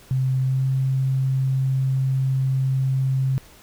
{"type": "tone with pitch glide", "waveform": "sine", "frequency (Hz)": [130.81, 132.71], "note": ["C3", "C3"], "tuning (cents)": [0, 25], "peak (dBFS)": -18, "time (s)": [0.11, 3.38], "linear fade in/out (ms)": 0, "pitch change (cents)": 25, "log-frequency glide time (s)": [0.44, 0.66], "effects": ["pink hiss -49 dBFS RMS until 3.62 s"]}